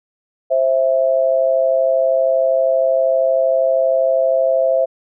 sine tone pair together, 527 / 659.7 Hz, C5 / E5, +12 / +1 cents, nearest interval major third, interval 389 cents, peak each -15 dBFS, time 0.5-4.86 s, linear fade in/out 20 ms, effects none

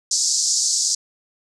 white band-pass noise, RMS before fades -20 dBFS, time 0.11-0.95 s, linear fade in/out 5 ms, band 4700 to 7700 Hz, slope 48 dB/octave, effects none

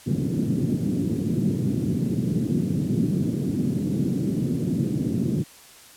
pink band-pass noise, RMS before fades -24 dBFS, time 0.06-5.44 s, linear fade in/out 20 ms, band 130 to 300 Hz, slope 24 dB/octave, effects white hiss -48 dBFS RMS until 5.96 s + low-pass 12000 Hz 12 dB/octave

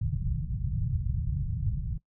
white low-pass noise, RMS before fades -30 dBFS, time 0.01-1.98 s, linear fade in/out 10 ms, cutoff 150 Hz, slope 48 dB/octave, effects noise-tail reverb RT60 0.1 s tail -19 dB re dry

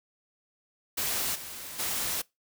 white noise with level steps, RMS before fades -30 / -41 / -31 dBFS, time 0.97-2.22 s, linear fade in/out 10 ms, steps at 1.34 / 1.78 s, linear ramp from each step 20 ms, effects noise-tail reverb RT60 0.2 s tail -23 dB re dry

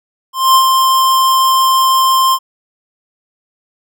square tone with ADSR envelope, 1051 Hz, C6, 7 cents sharp, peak -5 dBFS, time 0.33-2.39 s, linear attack 220 ms, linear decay 73 ms, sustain -4 dB, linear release 58 ms, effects none

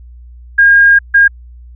sine tone bursts at uneven times, 1621 Hz, G#6, 42 cents flat, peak -3 dBFS, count 2, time 0.58-0.99 / 1.14-1.28 s, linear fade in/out 10 ms, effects added 60 Hz sine -32 dBFS peak until 1.75 s

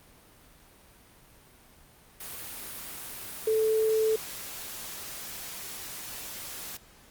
sine tone in noise, 439 Hz, A4, 4 cents flat, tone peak -22 dBFS, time 3.47-4.16 s, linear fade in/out 5 ms, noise white, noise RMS -40 dBFS, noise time 2.2-6.77 s, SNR +15 dB, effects pink hiss -56 dBFS RMS until 7.1 s + Opus 32 kbps

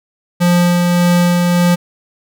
square tone with tremolo, 175.5 Hz, F3, 9 cents sharp, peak -9 dBFS, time 0.4-1.76 s, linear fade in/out 20 ms, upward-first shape sine, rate 1.7 Hz, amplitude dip 25%, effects none

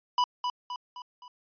square tone with echo, 987.8 Hz, B5, in tune, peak -22 dBFS, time 0.18-0.24 s, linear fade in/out 2 ms, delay 260 ms, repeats 4, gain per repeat -6 dB, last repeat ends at 1.28 s, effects resampled to 11025 Hz

